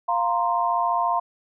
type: chord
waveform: sine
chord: F suspended fourth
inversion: none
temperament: equal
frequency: 698.5 / 932.3 / 1046.5 Hz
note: F5 / Bb5 / C6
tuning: 0 / 0 / 0 cents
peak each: -24 dBFS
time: 0.08-1.2 s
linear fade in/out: 10 ms
effects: none